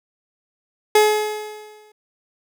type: tone with exponential decay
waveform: 30% pulse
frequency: 424.8 Hz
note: G#4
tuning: 39 cents sharp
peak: -7 dBFS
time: 0.95-1.92 s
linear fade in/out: 5 ms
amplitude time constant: 210 ms
effects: none